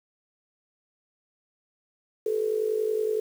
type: tone with amplitude modulation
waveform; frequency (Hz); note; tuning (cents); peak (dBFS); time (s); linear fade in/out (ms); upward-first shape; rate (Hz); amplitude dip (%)
sine; 434.1; A4; -23; -20; 2.26-3.2; 5; sine; 50.7; 75
effects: 8-bit